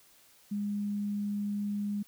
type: tone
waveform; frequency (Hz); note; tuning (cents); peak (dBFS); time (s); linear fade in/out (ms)
sine; 204.8; G#3; -24; -30; 0.51-2.03; 10
effects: white hiss -61 dBFS RMS until 2.07 s